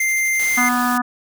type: tone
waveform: square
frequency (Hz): 2093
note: C7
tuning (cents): 0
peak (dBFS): -17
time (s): 0-0.69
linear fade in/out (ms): 5
type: noise with tremolo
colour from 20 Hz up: blue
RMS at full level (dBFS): -35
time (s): 0-0.65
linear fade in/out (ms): 5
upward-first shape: sine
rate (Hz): 12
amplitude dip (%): 80
type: noise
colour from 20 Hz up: white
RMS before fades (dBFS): -30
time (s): 0.39-0.98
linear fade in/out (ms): 5
type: harmonic tone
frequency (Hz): 246.3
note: B3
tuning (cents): -5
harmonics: 1 / 3 / 4 / 5 / 6 / 7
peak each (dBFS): -20 / -24 / -26 / -21 / -27 / -27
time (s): 0.57-1.02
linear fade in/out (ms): 10
effects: none